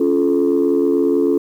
sine chord, Db augmented, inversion none, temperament just, 277.2 / 346.5 / 433.1 Hz, Db4 / F4 / A4, 0 / -14 / -27 cents, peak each -16 dBFS, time 0-1.38 s, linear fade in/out 5 ms, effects tanh soft clip ceiling -7 dBFS + 8-bit

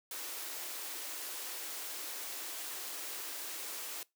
white high-pass noise, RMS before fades -42 dBFS, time 0.11-4.03 s, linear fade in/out 2 ms, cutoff 270 Hz, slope 96 dB/octave, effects noise-tail reverb RT60 0.2 s tail -22 dB re dry

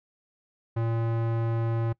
square tone with low-pass filter, 114.7 Hz, A#2, 28 cents flat, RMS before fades -27 dBFS, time 0.76-1.93 s, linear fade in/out 10 ms, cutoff 1400 Hz, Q 0.67, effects noise-tail reverb RT60 0.1 s tail -23 dB re dry

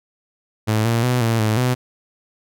sawtooth tone with pitch steps, 108.9 / 116 / 124.5 / 114.4 / 108.7 / 125.5 Hz, A2 / A#2 / B2 / A#2 / A2 / B2, -17 / -8 / +14 / -32 / -21 / +28 cents, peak -12 dBFS, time 0.67-1.75 s, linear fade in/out 20 ms, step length 180 ms, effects none

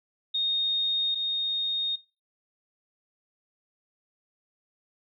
sine tone pair in turn, 3702 / 3702 Hz, A#7 / A#7, -13 / -13 cents, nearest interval unison, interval 0 cents, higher neither, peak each -24 / -26 dBFS, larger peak first, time 0.34-1.15 / 1.15-1.96 s, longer neither, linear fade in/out 10 ms, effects noise-tail reverb RT60 0.3 s tail -21 dB re dry

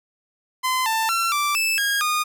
sawtooth tone with pitch steps, 1027 / 890 / 1354 / 1171 / 2630 / 1633 / 1226 Hz, C6 / A5 / E6 / D6 / E7 / G#6 / D#6, -33 / +20 / +46 / -5 / -5 / -30 / -26 cents, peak -16 dBFS, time 0.63-2.24 s, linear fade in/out 20 ms, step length 230 ms, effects none

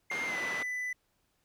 triangle tone with pitch glide, 2113 to 1994.4 Hz, C7 to B6, +16 to +16 cents, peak -31 dBFS, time 0.1-0.93 s, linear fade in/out 5 ms, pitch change -100 cents, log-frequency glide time 0.26-0.38 s
white band-pass noise, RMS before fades -40 dBFS, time 0.11-0.63 s, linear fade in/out 5 ms, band 180 to 2000 Hz, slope 12 dB/octave
effects pink hiss -75 dBFS RMS until 1.44 s

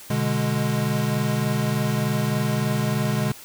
square chord, G# diminished, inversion first, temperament equal, 123.47 / 146.83 / 207.7 Hz, B2 / D3 / G#3, 0 / 0 / 0 cents, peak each -26 dBFS, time 0.1-3.32 s, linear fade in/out 5 ms, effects white hiss -43 dBFS RMS until 3.44 s

